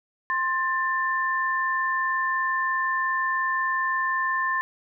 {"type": "tone pair together", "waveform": "sine", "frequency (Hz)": [1054, 1777.2], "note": ["C6", "A6"], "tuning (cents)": [12, 17], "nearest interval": "major sixth", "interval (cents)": 905, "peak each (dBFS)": -25, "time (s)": [0.3, 4.61], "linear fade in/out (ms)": 0, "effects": []}